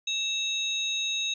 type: tone cluster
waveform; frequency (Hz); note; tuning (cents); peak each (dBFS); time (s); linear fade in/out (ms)
sine; 2646 / 3788 / 6450; E7 / A#7 / G8; +6 / +27 / +48; -33 / -28 / -36; 0.07-1.34; 5
effects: none